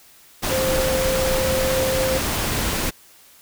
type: tone in noise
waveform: sine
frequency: 523.3 Hz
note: C5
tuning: in tune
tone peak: -20 dBFS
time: 0.5-2.19 s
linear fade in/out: 20 ms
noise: pink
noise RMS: -23 dBFS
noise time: 0.42-2.91 s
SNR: 0 dB
effects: white hiss -50 dBFS RMS until 3.41 s